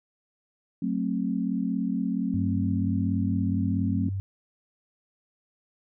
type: chord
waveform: sine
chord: F# diminished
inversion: none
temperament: just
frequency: 185 / 222 / 266.4 Hz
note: F#3 / A3 / C4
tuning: 0 / +16 / +31 cents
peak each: -29 dBFS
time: 0.82-4.09 s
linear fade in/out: 5 ms
type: tone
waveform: sine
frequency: 97.1 Hz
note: G2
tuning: 16 cents flat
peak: -27 dBFS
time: 2.34-4.2 s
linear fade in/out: 0 ms
effects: none